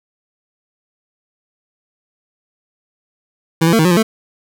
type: tone with pitch steps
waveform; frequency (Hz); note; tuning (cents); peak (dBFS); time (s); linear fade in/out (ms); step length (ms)
25% pulse; 163.1 / 167.8 / 226 / 158.1 / 180.8 / 172.6 / 221.3; E3 / E3 / A3 / D#3 / F#3 / F3 / A3; -18 / +31 / +47 / +28 / -40 / -20 / +10; -6; 3.61-4.03; 10; 60
effects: none